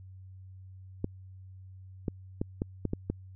clicks, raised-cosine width 3 ms, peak -17 dBFS, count 7, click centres 1.044 / 2.082 / 2.415 / 2.619 / 2.853 / 2.934 / 3.1 s, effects added 94 Hz sine -46 dBFS peak until 3.35 s

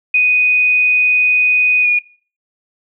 sine tone with pitch glide, 2489 to 2446 Hz, D#7 to D#7, 0 to -30 cents, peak -9 dBFS, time 0.14-1.99 s, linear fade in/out 5 ms, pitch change -30 cents, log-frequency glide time 1.82-1.87 s, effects noise-tail reverb RT60 0.4 s tail -20 dB re dry

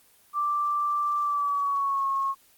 sine tone with pitch glide, 1174.7 to 1089.7 Hz, D6 to C#6, 0 to -30 cents, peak -23 dBFS, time 0.33-2.35 s, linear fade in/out 50 ms, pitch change -130 cents, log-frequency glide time 1.21-2.07 s, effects white hiss -59 dBFS RMS until 2.57 s + Opus 24 kbps

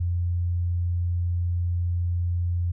sine tone, 87.31 Hz, F2, in tune, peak -22 dBFS, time 0-2.72 s, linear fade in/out 10 ms, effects none

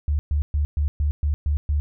sine tone bursts, 73.42 Hz, D2, in tune, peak -18 dBFS, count 8, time 0.08-1.8 s, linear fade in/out 0 ms, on 110 ms, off 120 ms, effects none

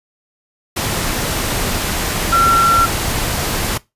sine tone in noise, 1360 Hz, F6, 46 cents flat, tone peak -9 dBFS, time 2.32-2.86 s, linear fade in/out 10 ms, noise pink, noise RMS -19 dBFS, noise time 0.76-3.78 s, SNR +7 dB, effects noise-tail reverb RT60 0.2 s tail -20 dB re dry + resampled to 32000 Hz

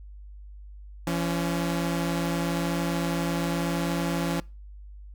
sawtooth tone pair together, 170.17 / 279.4 Hz, F3 / C#4, -45 / +14 cents, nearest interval major sixth, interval 859 cents, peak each -23 / -26 dBFS, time 1.07-4.4 s, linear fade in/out 2 ms, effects noise-tail reverb RT60 0.3 s tail -24 dB re dry + added 50 Hz sine -41 dBFS peak until 5.14 s

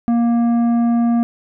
sine tone with tanh clipping, 235 Hz, A#3, 14 cents sharp, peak -14 dBFS, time 0.08-1.23 s, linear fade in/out 0 ms, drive 9 dB, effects none

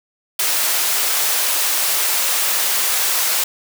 white high-pass noise, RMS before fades -18 dBFS, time 0.39-3.44 s, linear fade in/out 5 ms, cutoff 540 Hz, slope 12 dB/octave, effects none

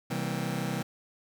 sawtooth chord, C dominant seventh, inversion none, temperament just, 130.81 / 163.52 / 196.22 / 235.5 Hz, C3 / E3 / G3 / Bb3, 0 / -14 / +2 / +18 cents, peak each -31 / -30 / -31 / -34 dBFS, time 0.1-0.83 s, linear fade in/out 10 ms, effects 10-bit

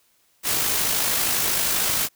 white noise with amplitude modulation, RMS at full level -21 dBFS, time 0.43-2.09 s, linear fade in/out 50 ms, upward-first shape sine, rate 52.6 Hz, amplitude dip 30%, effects white hiss -63 dBFS RMS until 2.15 s

